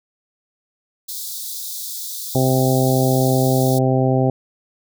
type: high-pass noise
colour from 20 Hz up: white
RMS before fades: -29 dBFS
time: 1.08-3.79 s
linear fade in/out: 10 ms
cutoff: 3500 Hz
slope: 96 dB/octave
type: harmonic tone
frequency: 130.5 Hz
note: C3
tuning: 4 cents flat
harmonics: 1 / 2 / 3 / 4 / 5 / 6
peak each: -17 / -20 / -22 / -23 / -24 / -25 dBFS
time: 2.35-4.3 s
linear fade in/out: 2 ms
effects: none